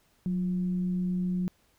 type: tone with frequency modulation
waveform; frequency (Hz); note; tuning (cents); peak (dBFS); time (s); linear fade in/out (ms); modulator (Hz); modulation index
sine; 181.7; F#3; -31; -26; 0.26-1.48; 0; 165; 0.21
effects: pink hiss -67 dBFS RMS until 1.78 s